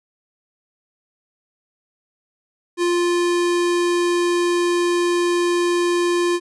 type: tone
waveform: square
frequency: 349.2 Hz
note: F4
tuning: in tune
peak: -17 dBFS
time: 2.77-6.4 s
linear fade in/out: 50 ms
effects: resampled to 24000 Hz